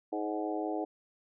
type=harmonic tone with a mistuned harmonic; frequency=105.7 Hz; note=G#2; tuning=31 cents sharp; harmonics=3 / 4 / 5 / 6 / 7 / 8; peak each=-35 / -38 / -41 / -41 / -38 / -45 dBFS; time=0.12-0.85 s; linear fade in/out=10 ms; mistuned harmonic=6; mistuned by=-26 cents; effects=none